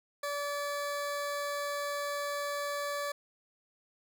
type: tone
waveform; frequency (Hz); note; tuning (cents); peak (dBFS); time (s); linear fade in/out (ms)
20% pulse; 576; D5; -34; -28; 0.23-3.12; 5
effects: none